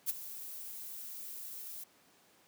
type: noise with ADSR envelope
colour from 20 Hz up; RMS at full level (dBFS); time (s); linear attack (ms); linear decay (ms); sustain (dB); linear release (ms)
violet; -30; 0.06-1.84; 36; 18; -15; 7
effects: pink hiss -65 dBFS RMS until 2.47 s + high-pass 200 Hz 12 dB/octave